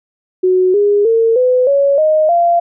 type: tone with pitch steps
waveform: sine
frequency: 369.1 / 409.5 / 454.4 / 504.2 / 559.5 / 620.7 / 688.8 Hz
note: F#4 / G#4 / A#4 / B4 / C#5 / D#5 / F5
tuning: -4 / -24 / -44 / +36 / +16 / -4 / -24 cents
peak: -8 dBFS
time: 0.43-2.6 s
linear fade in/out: 10 ms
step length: 310 ms
effects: none